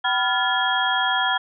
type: tone cluster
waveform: sine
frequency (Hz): 764 / 993 / 1401 / 1719 / 3272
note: G5 / B5 / F6 / A6 / G#7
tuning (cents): -45 / +9 / +5 / -41 / -26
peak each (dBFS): -25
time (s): 0.04-1.38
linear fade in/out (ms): 10
effects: none